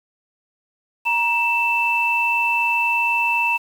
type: tone pair together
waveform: sine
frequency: 942.6 / 2656 Hz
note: A#5 / E7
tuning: +19 / +12 cents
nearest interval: octave + tritone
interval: 1793 cents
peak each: -21 / -18 dBFS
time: 1.05-3.58 s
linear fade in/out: 20 ms
effects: 7-bit